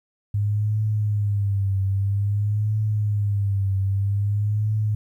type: tone with vibrato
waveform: sine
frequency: 102 Hz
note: G#2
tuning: 31 cents flat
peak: -19 dBFS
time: 0.34-4.95 s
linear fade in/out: 5 ms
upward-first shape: triangle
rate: 0.51 Hz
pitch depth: 97 cents each way
effects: 10-bit